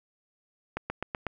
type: accelerating click train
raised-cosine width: 0.5 ms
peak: -16 dBFS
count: 5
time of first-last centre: 0.77-1.267 s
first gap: 130 ms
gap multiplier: 0.97
effects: none